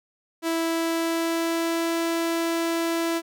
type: tone with pitch glide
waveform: sawtooth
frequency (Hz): 329.6 to 332.9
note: E4 to E4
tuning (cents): 0 to +17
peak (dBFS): -19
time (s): 0.42-3.22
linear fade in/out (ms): 50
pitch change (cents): +17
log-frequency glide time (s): 0.62-1.94
effects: none